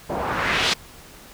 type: noise with low-pass filter sweep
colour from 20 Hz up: white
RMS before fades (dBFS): -23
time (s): 0.09-0.74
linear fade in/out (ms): 10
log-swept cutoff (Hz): 590 to 4300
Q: 1.5
effects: pink hiss -45 dBFS RMS until 1.33 s

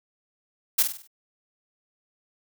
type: noise with echo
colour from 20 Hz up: blue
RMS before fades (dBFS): -19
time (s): 0.78-0.83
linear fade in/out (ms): 10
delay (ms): 49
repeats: 5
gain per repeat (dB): -7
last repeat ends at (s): 1.075
effects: none

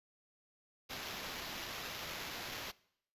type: noise with sample-and-hold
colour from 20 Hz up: blue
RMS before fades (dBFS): -44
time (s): 0.89-2.72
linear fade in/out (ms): 20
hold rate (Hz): 8820
effects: noise-tail reverb RT60 0.7 s tail -22 dB re dry + resampled to 32000 Hz

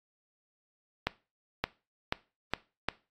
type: accelerating click train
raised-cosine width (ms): 0.3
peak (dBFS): -11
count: 5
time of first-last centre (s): 1.07-2.886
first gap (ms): 570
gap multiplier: 0.85
effects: noise-tail reverb RT60 0.3 s tail -20 dB re dry + AAC 32 kbps

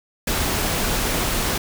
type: noise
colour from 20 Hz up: pink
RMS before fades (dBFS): -22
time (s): 0.27-1.58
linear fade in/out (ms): 5
effects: none

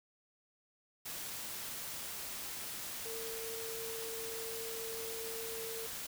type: tone in noise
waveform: sine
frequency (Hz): 452.9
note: A#4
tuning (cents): -50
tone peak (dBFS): -43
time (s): 3.05-5.87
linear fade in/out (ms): 10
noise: white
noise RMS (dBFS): -43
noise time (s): 1.05-6.07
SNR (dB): -3
effects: none

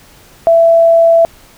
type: tone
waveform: sine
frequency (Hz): 666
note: E5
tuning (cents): +18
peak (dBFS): -4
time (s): 0.47-1.25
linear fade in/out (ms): 0
effects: pink hiss -42 dBFS RMS until 1.57 s

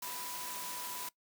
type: tone in noise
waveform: sine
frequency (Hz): 987.8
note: B5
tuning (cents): 0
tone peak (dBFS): -46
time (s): 0.02-1.09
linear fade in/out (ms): 5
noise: white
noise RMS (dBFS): -42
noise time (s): 0.02-1.09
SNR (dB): -7
effects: noise-tail reverb RT60 0.1 s tail -20 dB re dry + high-pass 150 Hz 12 dB/octave

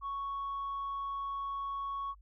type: tone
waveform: sine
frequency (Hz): 1110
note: C#6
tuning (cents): +2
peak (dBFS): -33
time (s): 0.01-2.15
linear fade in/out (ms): 50
effects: tanh soft clip ceiling -32 dBFS + added 50 Hz sine -55 dBFS peak until 2.21 s

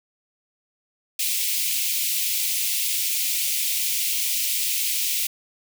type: high-pass noise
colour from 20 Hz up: white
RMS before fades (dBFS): -24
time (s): 1.19-5.27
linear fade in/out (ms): 5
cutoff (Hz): 2200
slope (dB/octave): 48
effects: none

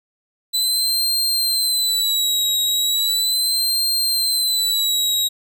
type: tone with vibrato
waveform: sawtooth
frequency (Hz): 3997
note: B7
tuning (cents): +20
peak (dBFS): -14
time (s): 0.53-5.29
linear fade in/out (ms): 20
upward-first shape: sine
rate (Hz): 0.37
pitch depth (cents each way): 77
effects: none

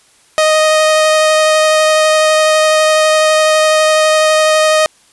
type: tone with vibrato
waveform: sawtooth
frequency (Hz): 622.3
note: D#5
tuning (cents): 0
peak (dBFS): -4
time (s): 0.38-4.86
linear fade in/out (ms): 0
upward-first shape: sine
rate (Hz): 12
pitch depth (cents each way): 8
effects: white hiss -49 dBFS RMS until 5.12 s + resampled to 24000 Hz

